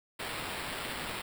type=noise with sample-and-hold; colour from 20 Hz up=violet; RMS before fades=-38 dBFS; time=0.19-1.22 s; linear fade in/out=10 ms; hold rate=6300 Hz; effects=none